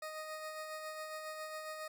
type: tone with tremolo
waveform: 20% pulse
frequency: 622.3 Hz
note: D#5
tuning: in tune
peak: -36 dBFS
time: 0.02-1.88 s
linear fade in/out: 5 ms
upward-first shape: sine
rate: 7.3 Hz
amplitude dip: 35%
effects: none